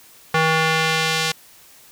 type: tone with band-pass filter sweep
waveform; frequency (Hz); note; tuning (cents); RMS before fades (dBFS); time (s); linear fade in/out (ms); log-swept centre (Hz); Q
square; 159.9; D#3; +48; -19; 0.34-1.32; 5; 1500 to 4200; 0.81
effects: white hiss -48 dBFS RMS until 1.91 s